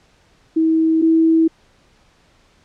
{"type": "tone pair in turn", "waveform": "sine", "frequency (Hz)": [321.5, 324.5], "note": ["E4", "E4"], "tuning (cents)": [-43, -27], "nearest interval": "unison", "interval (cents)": 16, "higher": "second", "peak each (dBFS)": [-12, -10], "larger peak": "second", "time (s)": [[0.56, 1.02], [1.02, 1.48]], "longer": "neither", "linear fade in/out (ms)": 10, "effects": ["pink hiss -55 dBFS RMS until 2.64 s", "low-pass 6000 Hz 12 dB/octave"]}